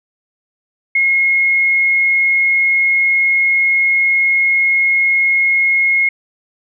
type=tone; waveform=sine; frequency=2159 Hz; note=C#7; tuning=46 cents flat; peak=-10 dBFS; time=0.95-6.09 s; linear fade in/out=5 ms; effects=none